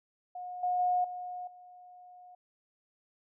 sine tone with level steps, 722 Hz, F#5, 43 cents flat, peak -38 / -27 / -25 / -37 / -50 dBFS, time 0.35-2.35 s, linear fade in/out 5 ms, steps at 0.63 / 0.79 / 1.04 / 1.47 s, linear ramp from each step 5 ms, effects none

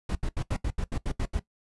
brown noise bursts, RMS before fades -28 dBFS, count 10, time 0.09-1.394 s, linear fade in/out 5 ms, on 62 ms, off 76 ms, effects noise-tail reverb RT60 0.1 s tail -17 dB re dry + resampled to 24000 Hz

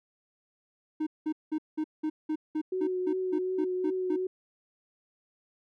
triangle tone bursts, 309.8 Hz, D#4, 7 cents flat, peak -25 dBFS, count 13, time 1-4.164 s, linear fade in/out 10 ms, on 68 ms, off 190 ms
sine tone with vibrato, 370 Hz, F#4, in tune, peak -28 dBFS, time 2.72-4.27 s, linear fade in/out 5 ms, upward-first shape triangle, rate 2.7 Hz, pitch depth 24 cents each way
effects none

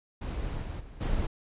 brown noise with level steps, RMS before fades -33 / -36 / -46 / -29 dBFS, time 0.21-1.27 s, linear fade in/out 10 ms, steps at 0.61 / 0.79 / 1 s, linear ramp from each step 20 ms, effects resampled to 8000 Hz

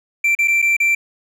triangle tone with dropouts, 2349 Hz, D7, in tune, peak -11 dBFS, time 0.24-0.95 s, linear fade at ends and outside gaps 5 ms, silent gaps 0.351-0.388 / 0.476-0.48 / 0.619-0.624 / 0.767-0.801 s, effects none

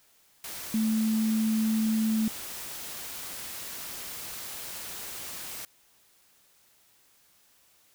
sine tone in noise, 220 Hz, A3, in tune, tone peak -23 dBFS, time 0.74-2.28 s, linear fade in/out 2 ms, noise white, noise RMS -39 dBFS, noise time 0.44-5.65 s, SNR +13 dB, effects white hiss -63 dBFS RMS until 7.94 s

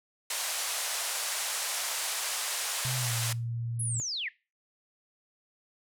white band-pass noise, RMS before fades -33 dBFS, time 0.3-3.33 s, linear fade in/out 5 ms, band 570 to 11000 Hz, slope 24 dB/octave
sine tone with pitch glide, 128.3 to 116.97 Hz, C3 to A#2, -34 to +6 cents, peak -31 dBFS, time 2.85-4 s, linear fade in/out 0 ms, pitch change -160 cents, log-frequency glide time 2.96-3.14 s
sine linear sweep, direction down, 11000 to 1675 Hz, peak -31 dBFS, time 3.79-4.29 s, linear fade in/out 10 ms
effects noise-tail reverb RT60 0.3 s tail -21 dB re dry

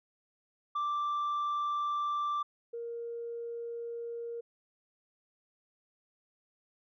sine tone pair in turn, 1174.7 / 468.1 Hz, D6 / A#4, 0 / +7 cents, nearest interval octave + major third, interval 1593 cents, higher first, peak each -27 / -36 dBFS, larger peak first, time 0.75-2.43 / 2.73-4.41 s, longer neither, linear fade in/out 10 ms, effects tanh soft clip ceiling -29 dBFS

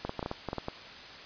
clicks, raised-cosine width 1 ms, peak -19 dBFS, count 10, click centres 0.05 / 0.094 / 0.193 / 0.228 / 0.261 / 0.314 / 0.487 / 0.531 / 0.583 / 0.684 s, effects white hiss -46 dBFS RMS until 1.25 s + resampled to 11025 Hz

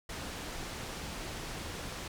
pink low-pass noise, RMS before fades -41 dBFS, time 0.09-2.08 s, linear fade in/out 5 ms, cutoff 8300 Hz, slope 12 dB/octave, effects none

